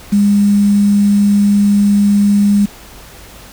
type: tone with quantisation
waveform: sine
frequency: 203.4 Hz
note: G#3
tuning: 36 cents flat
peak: -7 dBFS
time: 0.12-2.66 s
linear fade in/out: 10 ms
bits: 5
effects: added 50 Hz sine -41 dBFS peak until 3.52 s + pink hiss -37 dBFS RMS until 3.52 s